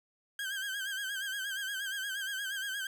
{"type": "tone with vibrato", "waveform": "30% pulse", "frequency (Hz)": 1586, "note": "G6", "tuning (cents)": 20, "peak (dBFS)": -32, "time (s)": [0.39, 2.87], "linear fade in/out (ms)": 2, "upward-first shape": "sine", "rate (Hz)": 8.5, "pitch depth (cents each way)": 74, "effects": []}